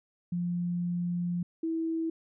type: tone pair in turn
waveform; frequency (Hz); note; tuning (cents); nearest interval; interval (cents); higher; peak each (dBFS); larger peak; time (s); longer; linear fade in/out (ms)
sine; 175 / 326; F3 / E4; +4 / -19; major seventh; 1077; second; -28; neither; 0.32-1.43 / 1.63-2.1; first; 5
effects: none